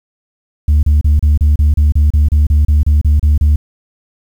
sine tone bursts, 74.4 Hz, D2, 23 cents sharp, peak -4 dBFS, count 16, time 0.68-3.56 s, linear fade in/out 5 ms, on 150 ms, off 32 ms, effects tanh soft clip ceiling -5 dBFS + 7-bit

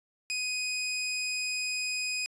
20% pulse tone, 2500 Hz, D#7, 8 cents sharp, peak -25 dBFS, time 0.3-2.26 s, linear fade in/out 0 ms, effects resampled to 22050 Hz

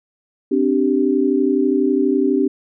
sine chord, C suspended second, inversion none, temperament equal with one note detuned, 261.6 / 293.7 / 388.8 Hz, C4 / D4 / G4, 0 / 0 / -14 cents, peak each -18 dBFS, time 0.51-2.48 s, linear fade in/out 10 ms, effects none

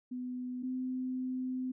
sine tone pair in turn, 250.4 / 256.1 Hz, B3 / C4, +24 / -37 cents, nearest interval unison, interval 39 cents, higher second, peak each -36 / -33 dBFS, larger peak second, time 0.11-0.63 / 0.63-1.72 s, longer second, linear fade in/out 10 ms, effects none

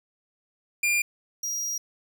45% pulse tone pair in turn, 2400 / 5720 Hz, D7 / F8, +37 / +41 cents, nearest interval octave + minor third, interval 1504 cents, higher second, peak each -21 / -28 dBFS, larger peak first, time 0.83-1.02 / 1.43-1.78 s, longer second, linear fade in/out 5 ms, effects none

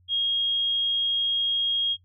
sine tone, 3263 Hz, G#7, 31 cents flat, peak -22 dBFS, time 0.08-1.97 s, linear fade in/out 50 ms, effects noise-tail reverb RT60 0.1 s tail -23 dB re dry + added 90 Hz sine -57 dBFS peak until 2.04 s

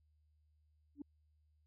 sine tone with exponential growth, 287.5 Hz, D4, 37 cents flat, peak -38 dBFS, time 0.95-1.02 s, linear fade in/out 5 ms, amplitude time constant 15 ms, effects tanh soft clip ceiling -37 dBFS + added 76 Hz sine -70 dBFS peak until 1.66 s

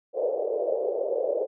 white band-pass noise, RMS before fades -27 dBFS, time 0.13-1.47 s, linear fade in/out 50 ms, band 430 to 580 Hz, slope 48 dB/octave, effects none

